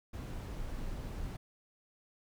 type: noise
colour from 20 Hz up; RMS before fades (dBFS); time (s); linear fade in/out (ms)
brown; -40; 0.13-1.37; 10
effects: none